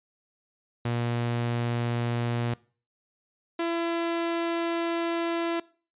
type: tone pair in turn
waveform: sawtooth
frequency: 119 / 336.6 Hz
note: A#2 / E4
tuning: +36 / +36 cents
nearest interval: octave + tritone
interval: 1800 cents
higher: second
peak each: -22 dBFS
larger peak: neither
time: 0.85-2.54 / 3.59-5.6 s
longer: second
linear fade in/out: 5 ms
effects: noise-tail reverb RT60 0.4 s tail -22 dB re dry + resampled to 8000 Hz